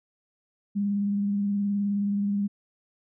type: tone with vibrato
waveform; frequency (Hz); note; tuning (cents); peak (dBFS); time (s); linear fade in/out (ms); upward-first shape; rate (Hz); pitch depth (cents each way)
sine; 202.1; G#3; -47; -23; 0.75-2.48; 20; sine; 19; 23
effects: none